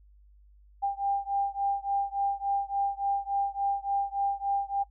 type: beating tone pair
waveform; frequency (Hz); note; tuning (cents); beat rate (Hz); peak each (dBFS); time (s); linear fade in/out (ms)
sine; 795 / 798.5; G5 / G5; +24 / +32; 3.5; -29 / -30; 0.82-4.84; 20
effects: noise-tail reverb RT60 0.1 s tail -19 dB re dry + added 50 Hz sine -54 dBFS peak until 4.9 s